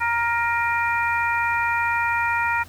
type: harmonic tone with a mistuned harmonic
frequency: 467.7 Hz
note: A#4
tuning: 6 cents sharp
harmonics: 2 / 3 / 4 / 5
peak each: -23 / -25 / -26 / -27 dBFS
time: 0-2.64 s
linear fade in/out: 20 ms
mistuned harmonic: 5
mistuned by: +40 cents
effects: added 87 Hz sine -42 dBFS peak until 2.68 s + pink hiss -48 dBFS RMS until 2.68 s